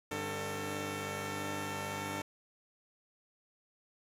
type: tone cluster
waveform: 10% pulse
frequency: 99 / 149.2 / 273.9 / 447.8 Hz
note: G2 / D3 / C#4 / A4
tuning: +18 / +28 / -21 / +30 cents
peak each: -33 / -35 / -39 / -31 dBFS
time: 0.11-2.22 s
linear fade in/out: 5 ms
effects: resampled to 32000 Hz + 10-bit